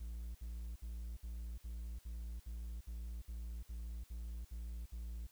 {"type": "tone bursts", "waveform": "triangle", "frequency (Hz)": 57.5, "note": "A#1", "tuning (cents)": -23, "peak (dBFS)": -40, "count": 13, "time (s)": [0, 5.27], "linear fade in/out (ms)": 10, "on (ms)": 350, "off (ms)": 60, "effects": ["white hiss -68 dBFS RMS until 5.31 s"]}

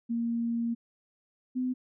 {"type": "tone pair in turn", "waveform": "sine", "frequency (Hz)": [233.1, 253.8], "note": ["A#3", "B3"], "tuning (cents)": [0, 47], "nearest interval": "minor second", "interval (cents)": 147, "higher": "second", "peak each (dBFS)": -27, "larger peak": "neither", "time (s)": [[0.09, 0.75], [1.55, 1.74]], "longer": "first", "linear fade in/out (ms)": 20, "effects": []}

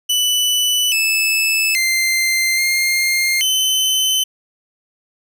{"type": "tone with pitch steps", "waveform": "sawtooth", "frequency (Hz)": [2980, 2618, 2086, 2116, 3048], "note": ["F#7", "E7", "C7", "C7", "G7"], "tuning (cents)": [12, -13, -6, 19, -49], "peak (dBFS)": -11, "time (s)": [0.09, 4.24], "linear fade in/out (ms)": 10, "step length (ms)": 830, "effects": []}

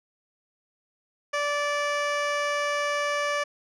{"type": "tone", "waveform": "15% pulse", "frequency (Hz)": 582, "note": "D5", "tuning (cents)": -16, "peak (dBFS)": -18, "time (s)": [1.33, 3.44], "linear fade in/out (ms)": 10, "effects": ["low-pass 6000 Hz 12 dB/octave"]}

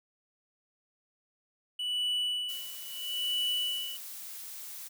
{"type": "tone with tremolo", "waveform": "triangle", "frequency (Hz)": 2960, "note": "F#7", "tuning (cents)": 0, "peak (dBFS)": -26, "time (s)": [1.79, 3.97], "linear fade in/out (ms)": 5, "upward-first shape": "sine", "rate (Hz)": 0.75, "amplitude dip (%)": 90}
{"type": "noise", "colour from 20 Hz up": "blue", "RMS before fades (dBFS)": -43, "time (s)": [2.48, 4.89], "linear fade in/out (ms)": 20}
{"effects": []}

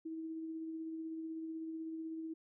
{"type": "tone with tremolo", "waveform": "sine", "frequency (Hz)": 322.2, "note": "E4", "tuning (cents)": -39, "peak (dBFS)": -39, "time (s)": [0.05, 2.34], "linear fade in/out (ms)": 10, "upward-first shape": "sine", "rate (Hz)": 16, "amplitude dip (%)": 25, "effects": []}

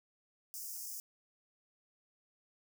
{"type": "high-pass noise", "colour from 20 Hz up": "white", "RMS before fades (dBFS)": -44, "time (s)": [0.54, 1], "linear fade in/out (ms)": 0, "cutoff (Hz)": 5000, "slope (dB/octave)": 96, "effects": []}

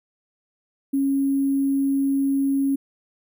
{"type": "tone with sample-and-hold", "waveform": "sine", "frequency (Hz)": 274.8, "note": "C#4", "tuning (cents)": -15, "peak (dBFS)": -18, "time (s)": [0.93, 2.76], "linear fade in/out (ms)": 10, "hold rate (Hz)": 11025, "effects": []}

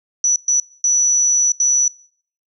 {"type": "tone bursts at uneven times", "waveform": "sine", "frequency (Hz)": 5920, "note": "F#8", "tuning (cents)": 0, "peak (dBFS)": -12, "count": 4, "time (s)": [[0.24, 0.36], [0.48, 0.6], [0.84, 1.52], [1.6, 1.88]], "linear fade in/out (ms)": 2, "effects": ["noise-tail reverb RT60 0.6 s tail -25 dB re dry"]}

